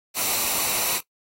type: noise with comb filter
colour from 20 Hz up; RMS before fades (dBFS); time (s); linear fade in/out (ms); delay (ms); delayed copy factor
white; -24; 0.14-1.01; 50; 0.6; -0.5
effects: noise-tail reverb RT60 0.1 s tail -18 dB re dry + AAC 48 kbps